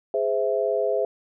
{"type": "chord", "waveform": "sine", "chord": "Ab augmented", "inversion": "none", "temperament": "equal with one note detuned", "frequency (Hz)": [415.3, 517.2, 659.3], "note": ["Ab4", "C5", "E5"], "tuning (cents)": [0, -20, 0], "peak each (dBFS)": -25, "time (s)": [0.14, 1.05], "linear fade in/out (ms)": 2, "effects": []}